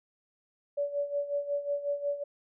sine tone with tremolo, 573 Hz, D5, 43 cents flat, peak -26 dBFS, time 0.77-2.24 s, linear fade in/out 10 ms, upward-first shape sine, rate 5.5 Hz, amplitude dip 75%, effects none

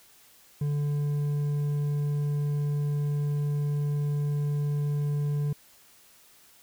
triangle tone with hard clipping, 145.7 Hz, D3, 13 cents flat, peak -26 dBFS, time 0.61-5.53 s, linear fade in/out 5 ms, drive 7 dB, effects white hiss -57 dBFS RMS until 6.62 s

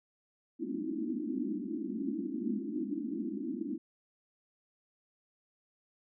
white band-pass noise, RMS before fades -36 dBFS, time 0.59-3.78 s, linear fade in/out 20 ms, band 200 to 340 Hz, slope 96 dB/octave, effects none

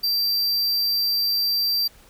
square tone, 4699 Hz, D8, in tune, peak -20 dBFS, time 0.03-1.88 s, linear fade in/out 10 ms, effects pink hiss -52 dBFS RMS until 2.09 s

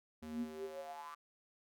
square tone with high-pass filter sweep, 77.78 Hz, D#2, in tune, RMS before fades -45 dBFS, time 0.22-1.15 s, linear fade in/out 10 ms, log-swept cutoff 160 to 1200 Hz, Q 9.6, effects none

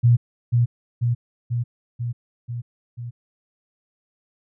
sine tone with echo, 119.6 Hz, A#2, 45 cents sharp, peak -11 dBFS, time 0.03-0.17 s, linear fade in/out 20 ms, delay 490 ms, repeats 6, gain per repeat -3 dB, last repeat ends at 3.11 s, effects none

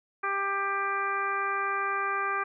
harmonic tone, 395.5 Hz, G4, 15 cents sharp, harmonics 1 / 2 / 3 / 4 / 5 / 6, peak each -37 / -37 / -29 / -33 / -39 / -38 dBFS, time 0.23-2.44 s, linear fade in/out 10 ms, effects none

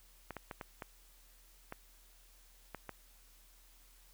clicks, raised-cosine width 0.5 ms, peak -27 dBFS, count 8, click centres 0.307 / 0.367 / 0.512 / 0.612 / 0.822 / 1.724 / 2.747 / 2.893 s, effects added 40 Hz sine -62 dBFS peak until 4.13 s + white hiss -65 dBFS RMS until 4.13 s

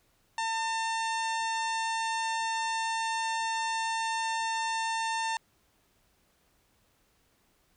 harmonic tone with a mistuned harmonic, 901 Hz, A5, 41 cents sharp, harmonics 1 / 2 / 3 / 4 / 5 / 6 / 7 / 8 / 9 / 10, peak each -30 / -36 / -40 / -42 / -44 / -46 / -47 / -48 / -49 / -50 dBFS, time 0.38-5.37 s, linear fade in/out 2 ms, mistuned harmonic 5, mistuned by -47 cents, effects pink hiss -69 dBFS RMS until 7.76 s

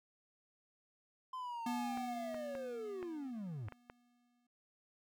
triangle linear sweep, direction down, 1038 to 94.4 Hz, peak -39 dBFS, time 1.33-3.69 s, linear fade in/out 5 ms
square tone with exponential decay, 242.3 Hz, B3, 33 cents flat, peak -37 dBFS, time 1.66-4.47 s, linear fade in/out 5 ms, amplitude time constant 610 ms
clicks, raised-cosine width 0.5 ms, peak -33 dBFS, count 7, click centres 1.974 / 2.345 / 2.552 / 3.028 / 3.685 / 3.723 / 3.899 s
effects none

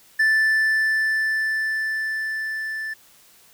triangle tone with level ramp, 1760 Hz, A6, in tune, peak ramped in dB -13 to -25 dBFS, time 0.19-2.94 s, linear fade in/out 10 ms, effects white hiss -53 dBFS RMS until 3.53 s

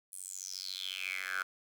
10% pulse tone with high-pass filter sweep, 94 Hz, F#2, 28 cents sharp, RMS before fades -40 dBFS, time 0.12-1.43 s, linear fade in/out 10 ms, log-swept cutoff 10000 to 1400 Hz, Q 7.3, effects none

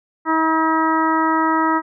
harmonic tone, 320 Hz, D#4, 49 cents sharp, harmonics 1 / 2 / 3 / 4 / 5 / 6, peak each -19 / -28 / -19 / -20 / -29 / -27 dBFS, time 0.25-1.82 s, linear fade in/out 50 ms, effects none

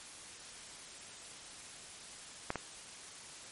clicks, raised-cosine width 0.5 ms, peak -18 / -21 dBFS, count 2, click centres 2.504 / 2.557 s, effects white hiss -50 dBFS RMS until 3.51 s + MP3 48 kbps

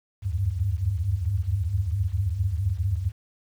sine tone cluster, 75.1 / 82.8 / 97.9 / 102.4 Hz, D2 / E2 / G2 / G#2, +39 / +8 / -2 / -24 cents, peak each -30 / -30 / -25 / -32 dBFS, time 0.22-3.12 s, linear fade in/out 50 ms, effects 9-bit

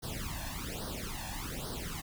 pink noise with flanger, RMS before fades -39 dBFS, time 0.02-2.02 s, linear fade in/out 20 ms, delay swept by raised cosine 0.2 to 1.18 ms, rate 1.2 Hz, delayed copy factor +0.95, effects none

